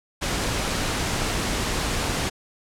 pink noise, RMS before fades -25 dBFS, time 0.21-2.3 s, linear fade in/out 20 ms, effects low-pass 9000 Hz 12 dB/octave

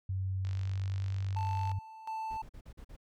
sine tone with pitch glide, 94.8 to 96.57 Hz, F#2 to G2, +43 to -25 cents, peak -31 dBFS, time 0.09-1.79 s, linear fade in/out 5 ms, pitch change +32 cents, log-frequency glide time 0.41-1.05 s
click train, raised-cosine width 0.2 ms, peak -32 dBFS, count 63, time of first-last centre 0.45-1.715 s, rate 49 Hz
triangle tone with tremolo, 883 Hz, A5, 6 cents sharp, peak -33 dBFS, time 1.36-2.42 s, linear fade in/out 5 ms, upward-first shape square, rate 1.4 Hz, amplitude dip 75%
brown noise bursts, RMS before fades -48 dBFS, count 6, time 2.3-2.965 s, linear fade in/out 10 ms, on 75 ms, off 43 ms
effects none

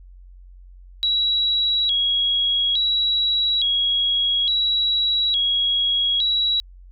sine tone with vibrato, 3591 Hz, A7, 35 cents sharp, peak -17 dBFS, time 1.03-6.6 s, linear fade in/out 0 ms, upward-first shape square, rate 0.58 Hz, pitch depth 140 cents each way, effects added 45 Hz sine -41 dBFS peak until 6.91 s

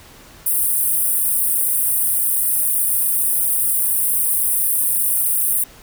pink high-pass noise, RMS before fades -18 dBFS, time 0.46-5.64 s, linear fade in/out 5 ms, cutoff 8800 Hz, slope 96 dB/octave, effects pink hiss -44 dBFS RMS until 5.82 s

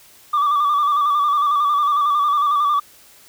sine tone with vibrato, 1169 Hz, D6, 8 cents flat, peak -12 dBFS, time 0.33-2.8 s, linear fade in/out 10 ms, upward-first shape square, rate 11 Hz, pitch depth 44 cents each way, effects tanh soft clip ceiling -13 dBFS + white hiss -48 dBFS RMS until 3.28 s

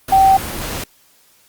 sine tone in noise, 773 Hz, G5, 24 cents flat, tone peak -7 dBFS, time 0.12-0.37 s, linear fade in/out 5 ms, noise pink, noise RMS -25 dBFS, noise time 0.08-0.84 s, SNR +15 dB, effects white hiss -53 dBFS RMS until 1.48 s + Opus 32 kbps

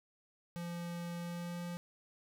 square tone with pitch glide, 172.2 to 174.1 Hz, F3 to F3, -24 to -5 cents, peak -40 dBFS, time 0.56-1.77 s, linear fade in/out 0 ms, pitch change +19 cents, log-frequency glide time 1.18-1.62 s, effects none

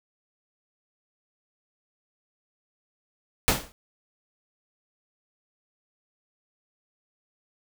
pink noise with exponential decay, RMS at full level -17 dBFS, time 3.48-3.72 s, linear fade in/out 0 ms, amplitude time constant 51 ms, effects none

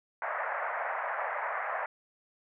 pink band-pass noise, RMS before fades -34 dBFS, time 0.22-1.86 s, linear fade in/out 2 ms, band 580 to 2000 Hz, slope 48 dB/octave, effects none

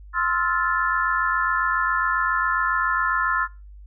sine chord, F major seventh, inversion second, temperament just, 1047.7 / 1309.6 / 1396.9 / 1746.1 Hz, C6 / E6 / F6 / A6, +2 / -12 / 0 / -14 cents, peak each -25 dBFS, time 0.13-3.48 s, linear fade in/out 50 ms, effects noise-tail reverb RT60 0.3 s tail -22 dB re dry + added 50 Hz sine -40 dBFS peak until 3.86 s

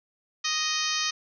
harmonic tone, 622.3 Hz, D#5, in tune, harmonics 2 / 3 / 4 / 5 / 6 / 7 / 8 / 9 / 10, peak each -34 / -34 / -34 / -34 / -34 / -34 / -34 / -34 / -34 dBFS, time 0.44-1.11 s, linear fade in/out 10 ms, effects none

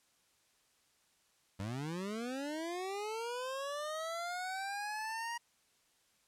25% pulse linear sweep, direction up, 92.4 to 950 Hz, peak -34 dBFS, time 1.59-5.38 s, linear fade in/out 10 ms, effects white hiss -72 dBFS RMS until 6.27 s + low-pass 10000 Hz 12 dB/octave

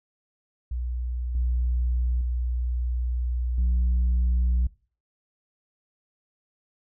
sine tone with level steps, 61 Hz, B1, 21 cents flat, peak -26 / -20 / -23 / -17 dBFS, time 0.71-4.67 s, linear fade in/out 5 ms, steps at 1.35 / 2.21 / 3.58 s, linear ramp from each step 2 ms, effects noise-tail reverb RT60 0.4 s tail -23 dB re dry + tanh soft clip ceiling -18 dBFS

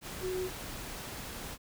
sine tone in noise, 370 Hz, F#4, in tune, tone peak -32 dBFS, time 0.2-0.5 s, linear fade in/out 50 ms, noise pink, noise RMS -42 dBFS, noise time 0.01-1.58 s, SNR +7 dB, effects none

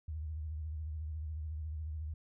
sine tone with vibrato, 77.5 Hz, D#2, 6 cents flat, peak -37 dBFS, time 0.08-2.14 s, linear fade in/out 5 ms, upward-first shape sine, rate 14 Hz, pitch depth 87 cents each way, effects none

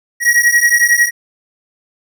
square beating tone pair, 1898 / 1909 Hz, A#6 / A#6, +31 / +41 cents, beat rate 11 Hz, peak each -13 / -12 dBFS, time 0.2-1.11 s, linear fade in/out 50 ms, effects none

